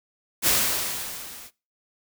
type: noise with level ramp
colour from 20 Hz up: white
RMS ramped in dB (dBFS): -18 to -44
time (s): 0.42-1.51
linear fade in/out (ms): 50
effects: noise-tail reverb RT60 0.3 s tail -22 dB re dry